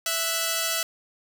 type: tone pair together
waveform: 5% pulse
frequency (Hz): 659.3 / 1480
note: E5 / F#6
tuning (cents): 0 / 0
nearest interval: octave + major second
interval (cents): 1400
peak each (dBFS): -15 / -17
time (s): 0.06-0.83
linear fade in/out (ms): 2
effects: 7-bit